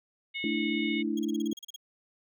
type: harmonic tone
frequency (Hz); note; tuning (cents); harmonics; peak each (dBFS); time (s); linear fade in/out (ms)
730; F#5; -24; 3 / 4 / 5; -34 / -40 / -40; 0.34-1.03; 20
type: chord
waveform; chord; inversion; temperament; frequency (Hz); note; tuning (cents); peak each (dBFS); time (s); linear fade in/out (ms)
sine; A suspended fourth; none; equal; 220 / 293.7 / 329.6; A3 / D4 / E4; 0 / 0 / 0; -32; 0.44-1.53; 2
type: tone bursts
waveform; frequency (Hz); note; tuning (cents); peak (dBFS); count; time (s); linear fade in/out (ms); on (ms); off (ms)
30% pulse; 3282; G#7; -21; -37; 11; 1.17-1.762; 5; 22; 35
effects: none